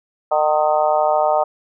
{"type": "harmonic tone with a mistuned harmonic", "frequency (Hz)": 152.4, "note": "D#3", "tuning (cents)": -36, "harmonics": [3, 4, 5, 6, 7, 8], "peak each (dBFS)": [-29, -17, -18, -22, -28, -25], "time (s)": [0.31, 1.44], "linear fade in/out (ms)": 10, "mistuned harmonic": 8, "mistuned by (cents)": 38, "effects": []}